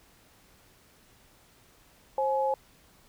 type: tone pair together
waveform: sine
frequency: 532.3 / 845 Hz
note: C5 / G#5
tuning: +30 / +30 cents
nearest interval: minor sixth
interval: 800 cents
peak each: -27 dBFS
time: 2.18-2.54 s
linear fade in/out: 2 ms
effects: pink hiss -60 dBFS RMS until 3.08 s